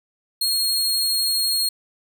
sawtooth tone, 4272 Hz, C8, 35 cents sharp, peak -16 dBFS, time 0.41-1.69 s, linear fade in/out 5 ms, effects none

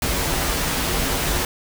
pink noise with comb filter, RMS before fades -22 dBFS, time 0.02-1.45 s, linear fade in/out 2 ms, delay 9.6 ms, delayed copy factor -0.55, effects none

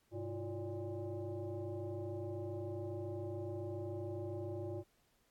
sine tone with frequency modulation, 128.1 Hz, C3, 36 cents flat, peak -39 dBFS, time 0.11-4.84 s, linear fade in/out 50 ms, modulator 229 Hz, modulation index 2, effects pink hiss -75 dBFS RMS until 5.3 s + AAC 64 kbps

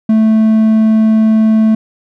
triangle tone, 219.5 Hz, A3, 4 cents flat, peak -4 dBFS, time 0.09-1.75 s, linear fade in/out 5 ms, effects none

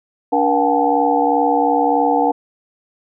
sine tone cluster, 288.4 / 478 / 721 / 784 / 866 Hz, D4 / A#4 / F#5 / G5 / A5, -31 / +43 / -45 / 0 / -28 cents, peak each -19 dBFS, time 0.32-2.32 s, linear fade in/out 10 ms, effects none

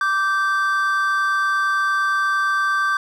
triangle tone pair together, 1168.7 / 1560 Hz, D6 / G6, -9 / -9 cents, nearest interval perfect fourth, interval 500 cents, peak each -18 dBFS, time 0.01-2.97 s, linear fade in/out 2 ms, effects none

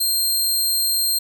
15% pulse tone, 4186 Hz, C8, in tune, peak -11 dBFS, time 0-1.19 s, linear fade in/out 10 ms, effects none

